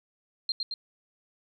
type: tone with echo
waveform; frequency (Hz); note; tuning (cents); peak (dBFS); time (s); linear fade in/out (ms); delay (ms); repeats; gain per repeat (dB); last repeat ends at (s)
sine; 4186; C8; 0; -25; 0.49-0.52; 2; 110; 2; -3; 0.74
effects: none

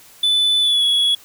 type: tone with pitch glide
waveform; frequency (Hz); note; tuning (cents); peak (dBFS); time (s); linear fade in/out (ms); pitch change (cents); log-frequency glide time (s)
triangle; 3495 to 3366; A7 to G#7; -12 to +23; -12; 0.23-1.15; 5; -65; 0.61-0.84
effects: white hiss -46 dBFS RMS until 1.24 s

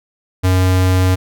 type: tone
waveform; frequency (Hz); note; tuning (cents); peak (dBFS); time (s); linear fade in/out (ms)
square; 92.5; F#2; 0; -11; 0.43-1.16; 20
effects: none

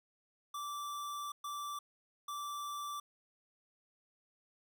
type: tone bursts at uneven times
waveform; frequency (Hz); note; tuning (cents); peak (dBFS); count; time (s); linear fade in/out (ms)
square; 1167; D6; -11; -40; 3; 0.54-1.32 / 1.44-1.79 / 2.28-3; 5
effects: none

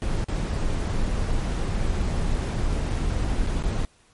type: noise with dropouts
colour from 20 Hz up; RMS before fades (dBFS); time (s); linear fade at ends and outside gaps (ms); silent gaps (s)
brown; -24; 0.02-3.85; 0; 0.243-0.285 / 2.922-2.927 / 3.464-3.47 / 3.626-3.638
effects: pink hiss -59 dBFS RMS until 4.13 s + MP3 48 kbps

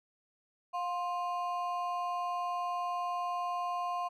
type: ring-modulated tone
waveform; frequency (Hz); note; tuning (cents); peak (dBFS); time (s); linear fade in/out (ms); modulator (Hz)
triangle; 880; A5; 0; -27; 0.73-4.09; 20; 170
effects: none

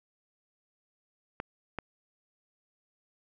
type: clicks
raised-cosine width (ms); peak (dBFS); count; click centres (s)
0.5; -19; 2; 1.401 / 1.787
effects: none

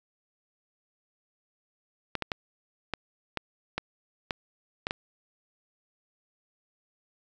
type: clicks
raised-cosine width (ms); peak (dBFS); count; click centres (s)
0.3; -13; 9; 2.153 / 2.223 / 2.318 / 2.937 / 3.373 / 3.78 / 4.308 / 4.869 / 4.909
effects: resampled to 16000 Hz + 8-bit

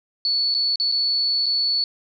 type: tone with dropouts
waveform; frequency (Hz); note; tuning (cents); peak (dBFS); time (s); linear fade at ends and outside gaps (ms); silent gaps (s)
sine; 4435; C#8; 0; -18; 0.25-1.84; 1; 0.542-0.548 / 0.758-0.799 / 0.916-0.922 / 1.459-1.464
effects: none

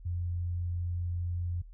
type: tone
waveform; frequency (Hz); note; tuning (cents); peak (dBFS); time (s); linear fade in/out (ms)
sine; 87.5; F2; +4; -30; 0.05-1.62; 10
effects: added 40 Hz sine -46 dBFS peak until 1.73 s

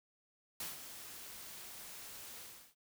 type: noise with ADSR envelope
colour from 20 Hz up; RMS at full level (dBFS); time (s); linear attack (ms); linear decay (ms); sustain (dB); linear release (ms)
white; -41; 0.6-2.75; 4; 160; -9; 340
effects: none

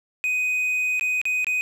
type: tone with dropouts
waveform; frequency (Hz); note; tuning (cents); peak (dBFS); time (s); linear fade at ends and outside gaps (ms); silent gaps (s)
triangle; 2500; D#7; +8; -19; 0.24-1.61; 0; 0.996-1.01 / 1.215-1.254 / 1.445-1.468
effects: 9-bit

